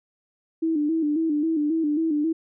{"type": "tone with vibrato", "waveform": "sine", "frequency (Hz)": 310.3, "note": "D#4", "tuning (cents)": -5, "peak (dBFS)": -20, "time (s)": [0.62, 2.33], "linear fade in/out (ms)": 10, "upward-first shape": "square", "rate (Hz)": 3.7, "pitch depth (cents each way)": 79, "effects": []}